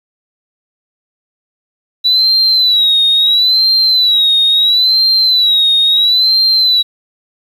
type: tone with vibrato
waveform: sine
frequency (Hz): 3933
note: B7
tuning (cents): -8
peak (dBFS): -6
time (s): 2.04-6.83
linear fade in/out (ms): 20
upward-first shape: sine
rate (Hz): 0.74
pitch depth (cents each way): 100
effects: tanh soft clip ceiling -3 dBFS + 7-bit